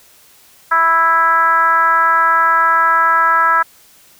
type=tone with frequency modulation; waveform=sine; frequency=1318.5 Hz; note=E6; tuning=in tune; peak=-9 dBFS; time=0.71-3.63 s; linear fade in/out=10 ms; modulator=330 Hz; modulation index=1.1; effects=white hiss -47 dBFS RMS until 4.19 s